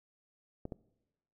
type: clicks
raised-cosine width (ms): 2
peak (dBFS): -26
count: 2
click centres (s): 0.654 / 0.722
effects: noise-tail reverb RT60 1.0 s tail -22 dB re dry